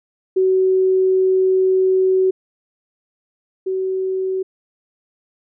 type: tone pair in turn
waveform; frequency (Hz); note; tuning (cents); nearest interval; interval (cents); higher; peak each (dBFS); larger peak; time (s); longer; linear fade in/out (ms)
sine; 376.1 / 377.7; F#4 / F#4; +28 / +36; unison; 8; second; -12 / -18; first; 0.36-2.31 / 3.66-4.43; first; 10
effects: none